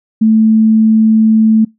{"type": "tone", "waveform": "sine", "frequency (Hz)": 220, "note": "A3", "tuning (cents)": 0, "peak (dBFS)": -5, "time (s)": [0.21, 1.65], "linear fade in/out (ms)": 10, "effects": ["noise-tail reverb RT60 0.2 s tail -25 dB re dry"]}